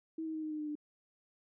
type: tone with pitch steps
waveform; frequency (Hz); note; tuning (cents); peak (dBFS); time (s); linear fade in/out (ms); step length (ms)
sine; 321.6 / 317.5 / 313.5 / 309.6 / 305.7 / 301.8 / 298; E4 / D#4 / D#4 / D#4 / D#4 / D4 / D4; -43 / +35 / +13 / -9 / -30 / +47 / +25; -36; 0.18-0.754; 5; 82
effects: none